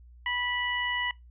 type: harmonic tone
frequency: 981 Hz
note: B5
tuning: 12 cents flat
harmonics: 1 / 2 / 3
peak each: -34 / -29 / -34 dBFS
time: 0.26-1.11 s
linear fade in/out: 2 ms
effects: noise-tail reverb RT60 0.2 s tail -23 dB re dry + added 60 Hz sine -49 dBFS peak until 1.3 s